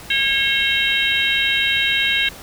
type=harmonic tone with a mistuned harmonic; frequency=544 Hz; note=C#5; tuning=33 cents flat; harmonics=3 / 4 / 5 / 6 / 7; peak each=-22 / -22 / -22 / -22 / -22 dBFS; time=0.1-2.29 s; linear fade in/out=5 ms; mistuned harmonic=6; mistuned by=-66 cents; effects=pink hiss -38 dBFS RMS until 2.42 s